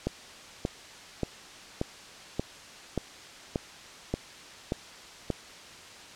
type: click train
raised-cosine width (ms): 2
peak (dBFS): -14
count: 10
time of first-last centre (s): 0.07-5.303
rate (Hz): 1.72
effects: white hiss -47 dBFS RMS until 6.15 s + low-pass 6000 Hz 12 dB/octave